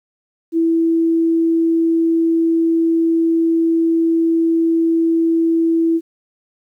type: tone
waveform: sine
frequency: 329.6 Hz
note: E4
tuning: in tune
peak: -12 dBFS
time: 0.52-6.01 s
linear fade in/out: 50 ms
effects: 9-bit